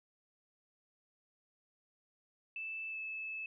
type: tone with pitch glide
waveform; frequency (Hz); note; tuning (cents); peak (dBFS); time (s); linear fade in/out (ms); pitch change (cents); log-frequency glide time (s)
sine; 2637 to 2610; E7 to E7; 0 to -18; -39; 2.56-3.46; 2; -18; 2.89-2.98
effects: none